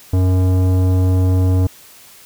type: tone with tanh clipping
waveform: sine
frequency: 92.4 Hz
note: F#2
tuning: 2 cents flat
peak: -13 dBFS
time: 0.13-1.67 s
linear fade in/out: 5 ms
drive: 15 dB
effects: white hiss -43 dBFS RMS until 2.25 s